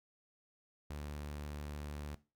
sawtooth tone, 73.6 Hz, D2, 4 cents sharp, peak -38 dBFS, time 0.9-2.15 s, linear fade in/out 5 ms, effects noise-tail reverb RT60 0.3 s tail -17 dB re dry

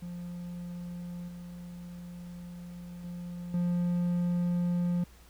triangle tone with level steps, 175.4 Hz, F3, 8 cents sharp, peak -35 / -39 / -35 / -24 dBFS, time 0.02-5.04 s, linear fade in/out 5 ms, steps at 1.28 / 3.04 / 3.54 s, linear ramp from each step 2 ms, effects added 60 Hz sine -55 dBFS peak until 5.29 s + pink hiss -59 dBFS RMS until 5.29 s

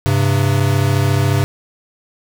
square tone pair together, 99.66 / 133.8 Hz, G2 / C3, +29 / +39 cents, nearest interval perfect fourth, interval 510 cents, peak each -16 dBFS, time 0.06-1.44 s, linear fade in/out 0 ms, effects none

